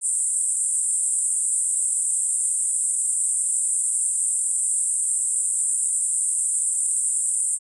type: band-pass noise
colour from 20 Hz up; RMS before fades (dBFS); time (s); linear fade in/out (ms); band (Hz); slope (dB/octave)
white; -23; 0.01-7.59; 50; 7900 to 9300; 96
effects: none